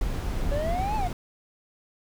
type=noise; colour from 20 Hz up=brown; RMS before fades=-28 dBFS; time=0.01-1.13 s; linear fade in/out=2 ms
type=exponential two-way sweep; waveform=triangle; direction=up then down; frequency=555 to 880 to 688 Hz; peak=-25 dBFS; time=0.51-1.08 s; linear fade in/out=10 ms; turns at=0.96 s
effects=none

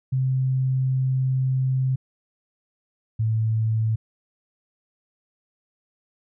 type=tone pair in turn; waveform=sine; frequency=130.81 / 110.85 Hz; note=C3 / A2; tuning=0 / +13 cents; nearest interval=minor third; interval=287 cents; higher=first; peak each=-19 dBFS; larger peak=neither; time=0.12-1.96 / 3.19-3.96 s; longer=first; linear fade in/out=10 ms; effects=none

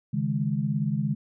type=chord; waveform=sine; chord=C# suspended second; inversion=none; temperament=just; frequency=138.59 / 155.92 / 207.9 Hz; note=C#3 / D#3 / G#3; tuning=0 / +4 / +2 cents; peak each=-28 dBFS; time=0.13-1.15 s; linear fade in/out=10 ms; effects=none

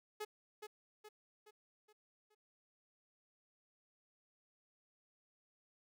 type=tone with echo; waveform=sawtooth; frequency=424.2 Hz; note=G#4; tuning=37 cents sharp; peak=-37 dBFS; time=0.2-0.25 s; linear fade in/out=10 ms; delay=420 ms; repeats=5; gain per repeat=-6 dB; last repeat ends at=2.35 s; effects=none

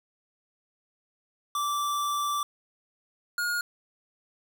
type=tone pair in turn; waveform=square; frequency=1167 / 1432.4 Hz; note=D6 / F6; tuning=-11 / +43 cents; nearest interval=major third; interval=354 cents; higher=second; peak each=-27 dBFS; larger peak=neither; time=1.55-2.43 / 3.38-3.61 s; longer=first; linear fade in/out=2 ms; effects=9-bit

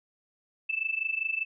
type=tone with amplitude modulation; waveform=sine; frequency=2637 Hz; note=E7; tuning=in tune; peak=-24 dBFS; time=0.69-1.45 s; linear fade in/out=10 ms; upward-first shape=sine; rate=25 Hz; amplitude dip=85%; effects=none

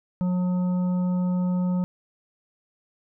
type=harmonic tone; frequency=180.7 Hz; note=F#3; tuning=41 cents flat; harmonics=1 / 3 / 5 / 7; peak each=-21 / -37 / -41 / -47 dBFS; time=0.21-1.84 s; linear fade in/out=0 ms; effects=none

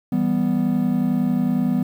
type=chord; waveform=triangle; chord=E minor; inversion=none; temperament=equal; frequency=164.81 / 196 / 246.9 Hz; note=E3 / G3 / B3; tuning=0 / 0 / 0 cents; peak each=-23 / -20 / -18 dBFS; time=0.12-1.83 s; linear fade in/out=5 ms; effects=8-bit

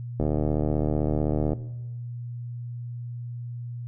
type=click train; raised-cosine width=2 ms; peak=-12 dBFS; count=102; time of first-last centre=0.2-1.532 s; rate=75.8 Hz; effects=noise-tail reverb RT60 1.0 s tail -17 dB re dry + added 120 Hz sine -32 dBFS peak until 3.87 s

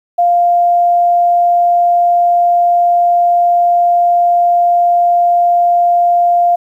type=tone; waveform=sine; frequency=698.5 Hz; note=F5; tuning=in tune; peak=-7 dBFS; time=0.18-6.56 s; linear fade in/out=10 ms; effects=8-bit

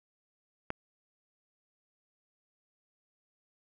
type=click; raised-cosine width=0.5 ms; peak=-18 dBFS; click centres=0.704 s; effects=none

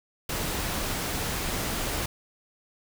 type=noise; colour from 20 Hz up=pink; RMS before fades=-30 dBFS; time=0.29-2.06 s; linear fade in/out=5 ms; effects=none

